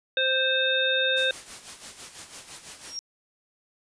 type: harmonic tone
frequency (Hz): 523.3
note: C5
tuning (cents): 0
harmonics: 1 / 3 / 5 / 7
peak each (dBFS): -27 / -26 / -31 / -25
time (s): 0.17-1.31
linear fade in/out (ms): 2
type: noise with tremolo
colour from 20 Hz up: white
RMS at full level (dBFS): -39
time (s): 1.16-2.98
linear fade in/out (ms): 20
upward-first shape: sine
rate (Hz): 6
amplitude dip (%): 65
type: tone with exponential growth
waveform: sine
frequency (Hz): 5588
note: F8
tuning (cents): 0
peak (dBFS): -28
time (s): 2.76-2.99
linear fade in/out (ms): 0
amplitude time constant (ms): 50
effects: resampled to 22050 Hz